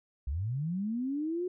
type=linear sweep; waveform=sine; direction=up; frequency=59.6 to 369 Hz; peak=-30 dBFS; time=0.27-1.48 s; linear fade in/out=5 ms; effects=none